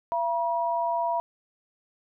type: tone pair together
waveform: sine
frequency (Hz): 678.8 / 960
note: F5 / B5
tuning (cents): -49 / -49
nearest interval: tritone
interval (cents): 600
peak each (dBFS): -27 / -26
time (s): 0.12-1.2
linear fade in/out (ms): 0
effects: none